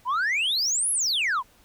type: exponential two-way sweep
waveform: sine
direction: up then down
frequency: 932.3 to 11300 to 932.3 Hz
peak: -19 dBFS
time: 0.05-1.43 s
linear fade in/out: 50 ms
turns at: 0.91 s
effects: tanh soft clip ceiling -21 dBFS + pink hiss -58 dBFS RMS until 1.64 s